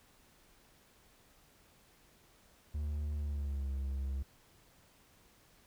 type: tone with pitch glide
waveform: triangle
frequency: 74.2 to 67.65 Hz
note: D2 to C#2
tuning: +18 to -42 cents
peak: -32 dBFS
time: 2.74-4.23 s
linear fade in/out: 10 ms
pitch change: -160 cents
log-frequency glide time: 3.15-3.73 s
effects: pink hiss -65 dBFS RMS until 5.66 s